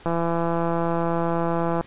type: click train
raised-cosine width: 1 ms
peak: -11 dBFS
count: 295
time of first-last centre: 0.06-1.81 s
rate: 168 Hz
effects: pink hiss -48 dBFS RMS until 1.86 s + resampled to 8000 Hz